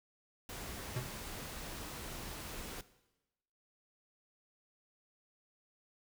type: noise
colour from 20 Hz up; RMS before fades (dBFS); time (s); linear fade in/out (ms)
pink; -45; 0.49-2.81; 2
type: tone with exponential decay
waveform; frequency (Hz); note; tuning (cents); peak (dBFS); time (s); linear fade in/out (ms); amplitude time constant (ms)
square; 124.8; B2; +19; -33; 0.96-1.14; 5; 39
effects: noise-tail reverb RT60 1.0 s tail -17 dB re dry